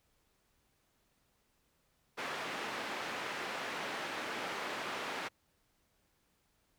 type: band-pass noise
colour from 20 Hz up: white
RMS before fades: -40 dBFS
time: 2.17-5.29 s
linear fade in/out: 20 ms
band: 230 to 2100 Hz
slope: 12 dB/octave
effects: pink hiss -75 dBFS RMS until 6.78 s

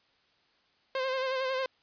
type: tone with vibrato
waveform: sawtooth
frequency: 524 Hz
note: C5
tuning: 2 cents sharp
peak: -25 dBFS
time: 0.95-1.66 s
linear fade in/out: 2 ms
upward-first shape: sine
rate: 11 Hz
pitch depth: 38 cents each way
effects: white hiss -68 dBFS RMS until 1.82 s + resampled to 11025 Hz

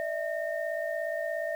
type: tone cluster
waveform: sine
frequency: 597 / 654 / 1831 Hz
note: D5 / E5 / A#6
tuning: +28 / -14 / -32 cents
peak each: -34 / -32 / -37 dBFS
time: 0-1.55 s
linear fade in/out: 0 ms
effects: 9-bit

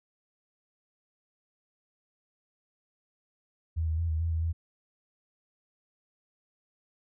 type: tone with pitch steps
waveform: sine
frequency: 81.2 / 79.5 / 83.7 / 79.2 / 83.1 / 81 / 82.7 Hz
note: E2 / D#2 / E2 / D#2 / E2 / E2 / E2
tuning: -26 / +38 / +27 / +31 / +15 / -30 / +6 cents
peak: -26 dBFS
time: 3.76-4.53 s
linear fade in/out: 20 ms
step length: 110 ms
effects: none

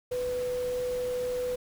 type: tone in noise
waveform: sine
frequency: 497.2 Hz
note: B4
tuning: 12 cents sharp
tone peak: -28 dBFS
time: 0.11-1.56 s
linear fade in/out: 10 ms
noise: pink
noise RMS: -44 dBFS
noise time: 0.11-1.56 s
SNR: +13 dB
effects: none

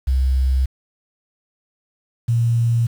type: tone pair in turn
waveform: sine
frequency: 65.41 / 116.92 Hz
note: C2 / A#2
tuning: 0 / +6 cents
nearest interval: minor seventh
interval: 1006 cents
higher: second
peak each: -14 dBFS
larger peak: neither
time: 0.07-0.66 / 2.28-2.87 s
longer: neither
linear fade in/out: 10 ms
effects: 7-bit

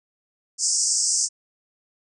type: band-pass noise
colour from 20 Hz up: white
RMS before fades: -22 dBFS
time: 0.58-1.29 s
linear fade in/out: 50 ms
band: 5000 to 8600 Hz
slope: 96 dB/octave
effects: none

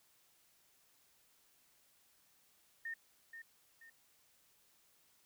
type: tone with echo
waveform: sine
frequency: 1829 Hz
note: A#6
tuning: 33 cents flat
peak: -40 dBFS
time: 2.85-2.94 s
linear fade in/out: 5 ms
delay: 480 ms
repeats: 2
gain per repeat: -8 dB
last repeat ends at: 3.9 s
effects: white hiss -71 dBFS RMS until 5.25 s

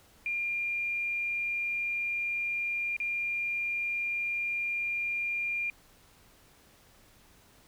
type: tone with dropouts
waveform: sine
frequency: 2400 Hz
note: D7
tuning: 37 cents sharp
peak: -29 dBFS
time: 0.26-5.7 s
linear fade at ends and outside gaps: 1 ms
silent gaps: 2.966-3.001 s
effects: pink hiss -60 dBFS RMS until 7.67 s

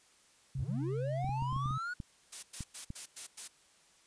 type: tone with pitch glide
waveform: sine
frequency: 133.2 to 131.67 Hz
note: C3 to C3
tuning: +31 to +11 cents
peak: -34 dBFS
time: 0.55-1.78 s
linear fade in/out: 5 ms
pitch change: -20 cents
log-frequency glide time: 1.21-1.3 s
type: linear sweep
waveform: triangle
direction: up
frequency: 46.25 to 1480 Hz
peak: -34 dBFS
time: 0.58-1.94 s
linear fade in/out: 10 ms
type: clicks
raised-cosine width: 5 ms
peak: -28 dBFS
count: 10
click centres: 1.245 / 1.293 / 1.423 / 1.527 / 1.563 / 1.659 / 1.708 / 2.002 / 2.607 / 2.904 s
type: noise bursts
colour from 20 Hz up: blue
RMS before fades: -41 dBFS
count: 6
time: 2.32-3.48 s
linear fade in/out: 10 ms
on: 110 ms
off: 100 ms
effects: white hiss -65 dBFS RMS until 4.06 s + resampled to 22050 Hz

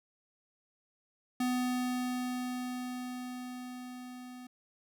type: tone with level ramp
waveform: square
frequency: 250 Hz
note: B3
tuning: 21 cents sharp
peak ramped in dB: -29 to -46 dBFS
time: 1.4-4.47 s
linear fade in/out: 5 ms
effects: none

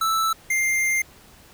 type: tone pair in turn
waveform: square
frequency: 1318.5 / 2103 Hz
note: E6 / C7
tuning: 0 / +8 cents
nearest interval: minor sixth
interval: 808 cents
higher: second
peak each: -20 dBFS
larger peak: neither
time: 0.01-0.33 / 0.5-1.02 s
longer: second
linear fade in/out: 5 ms
effects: pink hiss -50 dBFS RMS until 1.53 s

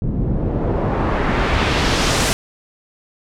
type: noise with low-pass filter sweep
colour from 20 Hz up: pink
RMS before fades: -18 dBFS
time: 0.02-2.33 s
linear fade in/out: 0 ms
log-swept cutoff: 210 to 9700 Hz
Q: 0.91
effects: none

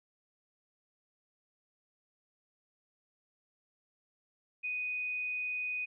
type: tone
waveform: sine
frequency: 2489 Hz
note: D#7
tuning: in tune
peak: -33 dBFS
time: 4.63-5.86 s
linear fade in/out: 20 ms
effects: none

